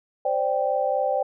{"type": "chord", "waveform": "sine", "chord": "C suspended second", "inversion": "none", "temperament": "equal", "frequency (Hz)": [523.3, 587.3, 784], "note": ["C5", "D5", "G5"], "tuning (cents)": [0, 0, 0], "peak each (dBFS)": -25, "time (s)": [0.25, 1.23], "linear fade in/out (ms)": 5, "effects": []}